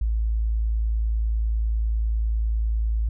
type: tone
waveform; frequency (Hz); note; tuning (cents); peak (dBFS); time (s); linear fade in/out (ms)
sine; 55; A1; 0; -20; 0.01-3.09; 5
effects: none